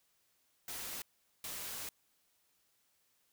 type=noise bursts at uneven times; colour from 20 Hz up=white; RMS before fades=-43 dBFS; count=2; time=0.68-1.02 / 1.44-1.89 s; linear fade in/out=2 ms; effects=white hiss -75 dBFS RMS until 3.32 s